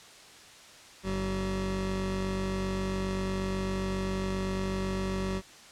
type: tone pair together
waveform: 25% pulse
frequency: 47.71 / 190 Hz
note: G1 / F#3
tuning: -46 / +46 cents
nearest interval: 2 octaves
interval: 2392 cents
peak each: -31 / -27 dBFS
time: 1.03-5.42 s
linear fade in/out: 50 ms
effects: white hiss -51 dBFS RMS until 5.71 s + low-pass 7000 Hz 12 dB/octave